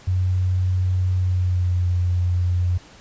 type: tone with pitch glide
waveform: sine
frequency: 91.9 to 89.13 Hz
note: F#2 to F2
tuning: -11 to +36 cents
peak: -17 dBFS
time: 0.07-2.78 s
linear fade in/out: 10 ms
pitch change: -53 cents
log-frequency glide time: 1.16-1.86 s
effects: pink hiss -47 dBFS RMS until 3 s + resampled to 16000 Hz